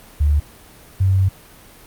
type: tone pair in turn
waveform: sine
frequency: 73.42 / 95.3 Hz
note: D2 / G2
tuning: 0 / -48 cents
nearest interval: perfect fourth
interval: 452 cents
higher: second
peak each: -12 dBFS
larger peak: neither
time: 0.2-0.4 / 1-1.29 s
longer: second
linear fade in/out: 10 ms
effects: pink hiss -44 dBFS RMS until 1.86 s + Opus 32 kbps